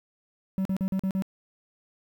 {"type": "tone bursts", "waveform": "triangle", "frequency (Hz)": 190.9, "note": "G3", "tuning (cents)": -46, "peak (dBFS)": -22, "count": 6, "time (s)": [0.58, 1.222], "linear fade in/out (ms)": 0, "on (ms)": 72, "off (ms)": 42, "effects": ["9-bit"]}